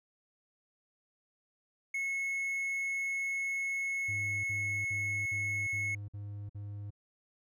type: tone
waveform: triangle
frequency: 2186 Hz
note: C#7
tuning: 25 cents flat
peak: -30 dBFS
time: 1.94-5.95 s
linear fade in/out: 5 ms
type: tone bursts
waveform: triangle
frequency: 102.2 Hz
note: G#2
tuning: 27 cents flat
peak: -37 dBFS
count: 7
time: 4.08-6.906 s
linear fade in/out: 10 ms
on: 360 ms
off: 51 ms
effects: none